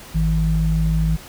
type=tone pair together; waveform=sine; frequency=53.46 / 160 Hz; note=A1 / D#3; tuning=-49 / +49 cents; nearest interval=octave + perfect fifth; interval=1898 cents; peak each=-18 dBFS; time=0.14-1.17 s; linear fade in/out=20 ms; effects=pink hiss -40 dBFS RMS until 1.28 s